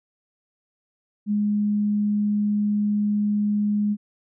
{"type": "tone", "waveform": "sine", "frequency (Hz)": 207.7, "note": "G#3", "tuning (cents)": 0, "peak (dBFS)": -19, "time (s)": [1.26, 3.97], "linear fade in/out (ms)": 50, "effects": []}